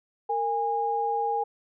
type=tone pair together; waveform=sine; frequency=459.6 / 819 Hz; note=A#4 / G#5; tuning=-25 / -24 cents; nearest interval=minor seventh; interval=1001 cents; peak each=-30 / -25 dBFS; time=0.29-1.44 s; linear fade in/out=10 ms; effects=none